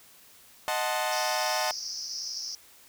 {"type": "chord", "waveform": "sawtooth", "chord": "D# diminished seventh", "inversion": "none", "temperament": "equal", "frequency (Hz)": [622.3, 740, 880, 1046.5], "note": ["D#5", "F#5", "A5", "C6"], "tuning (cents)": [0, 0, 0, 0], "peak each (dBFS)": [-28, -28, -28, -32], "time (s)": [0.68, 1.71], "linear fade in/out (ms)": 0}
{"type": "band-pass noise", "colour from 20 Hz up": "pink", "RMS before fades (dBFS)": -36, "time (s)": [1.12, 2.55], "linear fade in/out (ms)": 0, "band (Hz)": [4900, 5800], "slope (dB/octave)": 96}
{"effects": ["white hiss -55 dBFS RMS until 2.88 s"]}